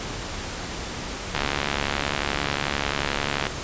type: click train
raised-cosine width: 0.3 ms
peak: -7 dBFS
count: 152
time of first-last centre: 1.35-3.468 s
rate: 71.3 Hz
effects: pink hiss -32 dBFS RMS until 3.63 s + resampled to 16000 Hz